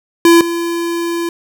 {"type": "tone pair in turn", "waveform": "square", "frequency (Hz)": [338, 339.6], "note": ["E4", "F4"], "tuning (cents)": [43, -48], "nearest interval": "unison", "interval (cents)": 9, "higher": "second", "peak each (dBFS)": [-5, -17], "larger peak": "first", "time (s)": [[0.25, 0.41], [0.41, 1.29]], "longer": "second", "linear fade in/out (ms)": 2, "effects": ["7-bit"]}